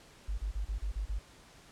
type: tone bursts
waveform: sine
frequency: 50.2 Hz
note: G1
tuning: 42 cents sharp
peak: -31 dBFS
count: 7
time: 0.28-1.19 s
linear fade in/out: 10 ms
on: 100 ms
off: 35 ms
effects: pink hiss -57 dBFS RMS until 1.71 s + low-pass 9000 Hz 12 dB/octave